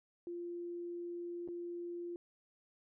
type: tone with dropouts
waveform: sine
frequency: 346.9 Hz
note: F4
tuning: 12 cents flat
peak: -40 dBFS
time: 0.27-2.16 s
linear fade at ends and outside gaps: 1 ms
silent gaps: 1.477-1.486 s
effects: none